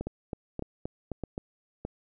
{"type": "two click trains", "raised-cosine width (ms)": 2, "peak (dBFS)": [-20, -20], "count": [6, 4], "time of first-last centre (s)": [[0.07, 1.379], [0.01, 1.85]], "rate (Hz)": [3.82, 1.63], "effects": []}